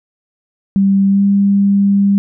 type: tone with pitch glide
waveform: sine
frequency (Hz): 196 to 199.31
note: G3 to G3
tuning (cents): 0 to +29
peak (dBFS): -8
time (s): 0.76-2.18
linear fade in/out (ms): 0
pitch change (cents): +29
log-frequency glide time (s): 1.08-1.22
effects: none